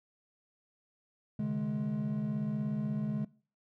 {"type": "tone cluster", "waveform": "triangle", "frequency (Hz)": [133.4, 149.8, 210.9], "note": ["C3", "D3", "G#3"], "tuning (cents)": [34, 35, 27], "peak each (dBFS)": [-37, -34, -30], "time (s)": [1.39, 3.25], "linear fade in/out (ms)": 5, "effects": ["noise-tail reverb RT60 0.4 s tail -21 dB re dry", "tanh soft clip ceiling -22 dBFS"]}